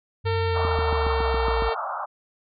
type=exponential sweep; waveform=sine; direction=down; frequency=98 to 55.5 Hz; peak=-24 dBFS; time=0.24-1.7 s; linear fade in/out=20 ms
type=harmonic tone; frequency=454.2 Hz; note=A#4; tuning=45 cents flat; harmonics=1 / 2 / 3 / 4 / 5 / 6 / 7 / 8 / 9 / 10; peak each=-25 / -31 / -35 / -37 / -39 / -41 / -42 / -43 / -44 / -45 dBFS; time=0.25-1.75 s; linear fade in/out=20 ms
type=band-pass noise; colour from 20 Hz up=white; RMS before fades=-30 dBFS; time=0.54-2.06 s; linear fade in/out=20 ms; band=590 to 1400 Hz; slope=96 dB/octave
type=click train; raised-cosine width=3 ms; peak=-19 dBFS; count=8; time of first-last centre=0.65-1.622 s; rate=7.2 Hz
effects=none